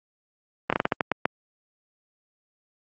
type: slowing click train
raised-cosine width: 0.5 ms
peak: -5 dBFS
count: 9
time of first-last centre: 0.7-1.255 s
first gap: 26 ms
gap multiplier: 1.27
effects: high-pass 150 Hz 12 dB/octave + Opus 32 kbps